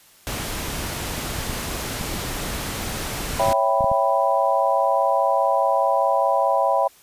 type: noise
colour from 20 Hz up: pink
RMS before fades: -28 dBFS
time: 0.27-3.53 s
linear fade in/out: 0 ms
type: clicks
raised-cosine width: 5 ms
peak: -18 dBFS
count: 10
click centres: 0.685 / 1.18 / 1.389 / 1.497 / 2.012 / 3.337 / 3.486 / 3.808 / 3.843 / 3.916 s
type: chord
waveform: sine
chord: C# half-diminished seventh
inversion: none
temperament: equal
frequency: 554.4 / 659.3 / 784 / 987.8 Hz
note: C#5 / E5 / G5 / B5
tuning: 0 / 0 / 0 / 0 cents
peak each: -22 dBFS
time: 3.39-6.88 s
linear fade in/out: 10 ms
effects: white hiss -52 dBFS RMS until 7.02 s + resampled to 32000 Hz